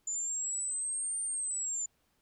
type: linear two-way sweep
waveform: sine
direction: up then down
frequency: 7040 to 8900 to 7040 Hz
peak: -32 dBFS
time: 0.07-1.86 s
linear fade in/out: 5 ms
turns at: 1.22 s
effects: pink hiss -74 dBFS RMS until 2.21 s